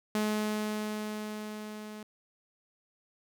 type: tone with level ramp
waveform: sawtooth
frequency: 212.9 Hz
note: G#3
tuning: 43 cents sharp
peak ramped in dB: -23 to -38 dBFS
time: 0.15-2.03 s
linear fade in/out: 2 ms
effects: none